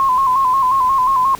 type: tone with vibrato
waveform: sine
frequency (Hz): 1046.5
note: C6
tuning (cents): 0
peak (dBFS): -11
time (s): 0-1.35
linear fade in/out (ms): 0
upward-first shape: square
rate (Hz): 5.6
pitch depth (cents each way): 54
effects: pink hiss -37 dBFS RMS until 1.39 s